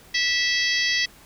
harmonic tone with a mistuned harmonic, 654 Hz, E5, 14 cents flat, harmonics 3 / 4 / 5 / 6 / 7 / 8 / 9, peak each -23 / -30 / -28 / -32 / -28 / -29 / -33 dBFS, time 0.14-1.06 s, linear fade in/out 10 ms, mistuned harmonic 9, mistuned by +18 cents, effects pink hiss -50 dBFS RMS until 1.25 s

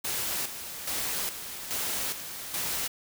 white noise with tremolo, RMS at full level -31 dBFS, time 0.04-2.88 s, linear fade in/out 10 ms, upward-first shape square, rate 1.2 Hz, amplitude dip 60%, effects none

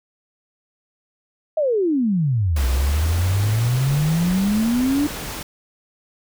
sine exponential two-way sweep, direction down then up, 649 to 61.74 to 298.1 Hz, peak -16 dBFS, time 1.57-5.07 s, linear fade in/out 5 ms, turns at 2.66 s
pink noise, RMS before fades -30 dBFS, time 2.56-5.43 s, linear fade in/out 5 ms
effects none

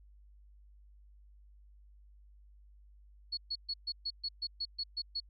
sine tone bursts, 4369 Hz, C#8, 26 cents flat, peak -33 dBFS, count 11, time 3.32-5.203 s, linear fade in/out 10 ms, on 53 ms, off 130 ms, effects added 50 Hz sine -56 dBFS peak until 5.29 s

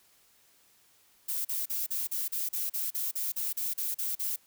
violet noise bursts, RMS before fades -32 dBFS, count 15, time 1.28-4.362 s, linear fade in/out 10 ms, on 170 ms, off 38 ms, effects white hiss -64 dBFS RMS until 4.46 s

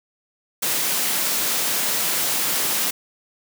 white high-pass noise, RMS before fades -22 dBFS, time 0.62-2.91 s, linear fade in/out 10 ms, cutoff 140 Hz, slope 24 dB/octave, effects none

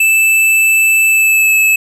square tone with pitch glide, 2637 to 2604 Hz, E7 to E7, 0 to -22 cents, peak -8 dBFS, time 0-1.76 s, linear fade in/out 5 ms, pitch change -22 cents, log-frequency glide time 1.07-1.54 s, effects none

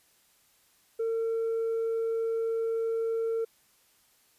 triangle tone with tanh clipping, 453.9 Hz, A#4, 46 cents flat, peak -27 dBFS, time 0.99-3.45 s, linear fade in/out 10 ms, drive 6 dB, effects white hiss -65 dBFS RMS until 4.38 s + resampled to 32000 Hz

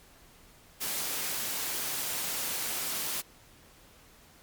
white high-pass noise, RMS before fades -33 dBFS, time 0.8-3.22 s, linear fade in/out 20 ms, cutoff 130 Hz, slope 12 dB/octave, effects pink hiss -57 dBFS RMS until 4.42 s + MP3 96 kbps

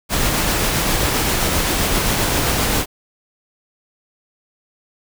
pink noise with tremolo, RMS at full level -17 dBFS, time 0.09-2.86 s, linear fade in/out 50 ms, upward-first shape triangle, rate 7.6 Hz, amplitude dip 25%, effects none

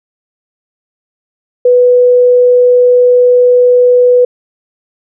sine tone, 493.9 Hz, B4, in tune, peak -3 dBFS, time 1.65-4.25 s, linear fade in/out 5 ms, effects none

